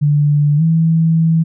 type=tone with pitch glide; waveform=sine; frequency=146.83 to 162.92 Hz; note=D3 to E3; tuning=0 to -20 cents; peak=-9 dBFS; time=0.01-1.44 s; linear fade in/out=20 ms; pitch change=+180 cents; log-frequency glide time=0.57-0.62 s; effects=none